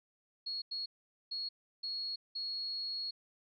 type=tone bursts at uneven times; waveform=sine; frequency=4323 Hz; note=C#8; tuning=44 cents flat; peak=-36 dBFS; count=5; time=0.46-0.62 / 0.71-0.86 / 1.31-1.49 / 1.83-2.16 / 2.35-3.11 s; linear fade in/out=10 ms; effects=none